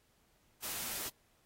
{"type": "noise", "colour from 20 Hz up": "white", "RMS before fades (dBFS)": -40, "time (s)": [0.62, 1.1], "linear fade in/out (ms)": 20, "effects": ["pink hiss -72 dBFS RMS until 1.45 s", "AAC 48 kbps"]}